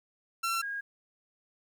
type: tone pair in turn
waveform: sawtooth / sine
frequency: 1354 / 1631.8 Hz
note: E6 / G#6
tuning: +46 / -31 cents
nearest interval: minor third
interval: 323 cents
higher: second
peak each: -25 / -33 dBFS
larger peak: first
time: 0.43-0.62 / 0.62-0.81 s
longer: neither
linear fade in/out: 10 ms
effects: 11-bit